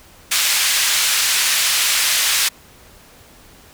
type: band-pass noise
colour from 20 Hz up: pink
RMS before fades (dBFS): -17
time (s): 0.31-2.49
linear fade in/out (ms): 10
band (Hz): 2200 to 12000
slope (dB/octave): 12
effects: pink hiss -46 dBFS RMS until 3.73 s